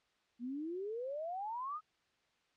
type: exponential sweep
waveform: sine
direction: up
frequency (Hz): 232.3 to 1289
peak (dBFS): -38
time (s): 0.39-1.81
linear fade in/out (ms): 50
effects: white hiss -75 dBFS RMS until 2.56 s + low-pass 4000 Hz 12 dB/octave